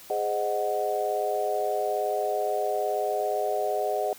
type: chord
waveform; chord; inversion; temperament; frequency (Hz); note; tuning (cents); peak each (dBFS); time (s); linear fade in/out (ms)
sine; Ab dominant seventh; none; equal; 415.3 / 523.3 / 622.3 / 740; Ab4 / C5 / Eb5 / Gb5; 0 / 0 / 0 / 0; -30 / -33 / -29 / -29; 0.1-4.13; 2
effects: white hiss -48 dBFS RMS until 4.18 s